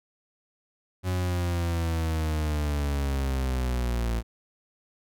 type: linear sweep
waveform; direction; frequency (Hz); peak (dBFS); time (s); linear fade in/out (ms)
40% pulse; down; 92.5 to 56.1; -24; 1.03-4.23; 50
effects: none